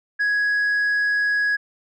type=tone; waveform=sine; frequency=1667 Hz; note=G#6; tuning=6 cents sharp; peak=-15 dBFS; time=0.19-1.57 s; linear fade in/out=20 ms; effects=tanh soft clip ceiling -17 dBFS